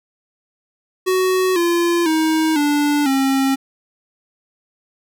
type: tone with pitch steps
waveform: square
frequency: 372.3 / 343.4 / 316.7 / 292.1 / 269.4 Hz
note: F#4 / F4 / D#4 / D4 / C#4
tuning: +11 / -29 / +31 / -9 / -49 cents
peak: -15 dBFS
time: 1.06-3.56 s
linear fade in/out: 20 ms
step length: 500 ms
effects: none